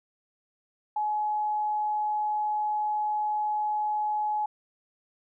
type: tone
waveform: sine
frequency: 846 Hz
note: G#5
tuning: 32 cents sharp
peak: -25 dBFS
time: 0.96-4.46 s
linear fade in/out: 5 ms
effects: none